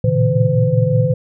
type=tone cluster; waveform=sine; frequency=113.9 / 119.2 / 138 / 159.6 / 509 Hz; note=A#2 / A#2 / C#3 / D#3 / C5; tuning=-40 / +39 / -7 / +44 / -48 cents; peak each=-18 dBFS; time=0.04-1.14 s; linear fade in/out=5 ms; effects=none